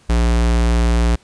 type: tone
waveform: square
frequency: 58.27 Hz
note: A#1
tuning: in tune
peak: -13 dBFS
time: 0.09-1.16 s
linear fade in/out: 10 ms
effects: pink hiss -52 dBFS RMS until 1.23 s + resampled to 22050 Hz